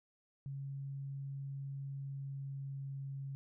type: tone with pitch glide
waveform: sine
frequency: 137.9 to 137.11 Hz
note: C#3 to C#3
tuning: -9 to -19 cents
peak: -40 dBFS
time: 0.46-3.35 s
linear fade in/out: 0 ms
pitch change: -10 cents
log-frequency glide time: 1.88-2.98 s
effects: none